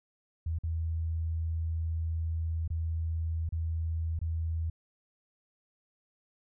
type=tone with dropouts; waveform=sine; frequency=81.5 Hz; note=E2; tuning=19 cents flat; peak=-29 dBFS; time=0.46-4.7 s; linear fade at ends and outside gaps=5 ms; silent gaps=0.587-0.635 / 2.678-2.702 / 3.491-3.523 / 4.191-4.214 s; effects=none